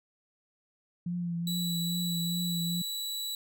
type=tone with vibrato; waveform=sine; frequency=172.8 Hz; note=F3; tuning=18 cents flat; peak=-30 dBFS; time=1.06-2.82 s; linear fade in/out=5 ms; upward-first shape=triangle; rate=2.4 Hz; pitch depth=39 cents each way
type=tone; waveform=sawtooth; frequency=3933 Hz; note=B7; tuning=8 cents flat; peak=-30 dBFS; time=1.47-3.35 s; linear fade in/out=2 ms
effects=none